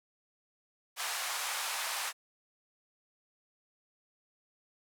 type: band-pass noise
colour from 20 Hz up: pink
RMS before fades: -36 dBFS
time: 0.96-2.13 s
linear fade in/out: 50 ms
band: 790 to 13000 Hz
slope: 24 dB/octave
effects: none